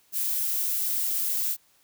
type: noise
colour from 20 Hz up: violet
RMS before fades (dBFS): -27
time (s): 0.12-1.57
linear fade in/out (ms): 50
effects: white hiss -63 dBFS RMS until 1.83 s